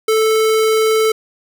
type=tone; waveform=square; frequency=439.2 Hz; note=A4; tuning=3 cents flat; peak=-12 dBFS; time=0.08-1.12 s; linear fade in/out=5 ms; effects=none